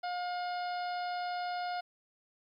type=harmonic tone with a mistuned harmonic; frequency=713 Hz; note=F5; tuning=36 cents sharp; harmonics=1 / 2 / 3 / 4 / 5 / 6 / 7; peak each=-34 / -43 / -50 / -52 / -53 / -50 / -52 dBFS; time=0.03-1.81 s; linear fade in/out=10 ms; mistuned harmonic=4; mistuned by=+34 cents; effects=12-bit